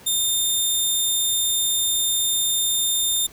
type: tone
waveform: 15% pulse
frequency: 3624 Hz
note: A#7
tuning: 50 cents flat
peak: -12 dBFS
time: 0.06-3.27 s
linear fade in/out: 10 ms
effects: pink hiss -47 dBFS RMS until 3.32 s